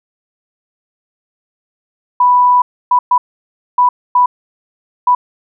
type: tone bursts at uneven times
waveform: sine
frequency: 987.8 Hz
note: B5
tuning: in tune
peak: -6 dBFS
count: 6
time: 2.2-2.62 / 2.91-2.99 / 3.11-3.18 / 3.78-3.89 / 4.15-4.26 / 5.07-5.15 s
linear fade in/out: 5 ms
effects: none